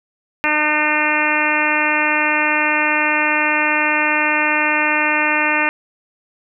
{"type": "harmonic tone", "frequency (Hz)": 302.5, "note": "D#4", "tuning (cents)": -49, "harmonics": [1, 2, 3, 4, 5, 6, 7, 8, 9], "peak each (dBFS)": [-25, -26, -22, -25, -23, -21, -23, -21, -23], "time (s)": [0.44, 5.69], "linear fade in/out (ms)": 0, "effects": []}